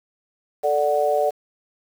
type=chord; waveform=sine; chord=D major; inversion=second; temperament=equal; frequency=440 / 587.3 / 740 Hz; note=A4 / D5 / F#5; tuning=0 / 0 / 0 cents; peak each=-23 / -20 / -22 dBFS; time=0.63-1.31 s; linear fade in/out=20 ms; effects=7-bit